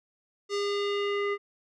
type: tone with low-pass filter sweep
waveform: square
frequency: 405.5 Hz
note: G#4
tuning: 41 cents flat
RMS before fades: -29 dBFS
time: 0.49-1.38 s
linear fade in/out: 50 ms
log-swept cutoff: 5800 to 1900 Hz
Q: 2.1
effects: none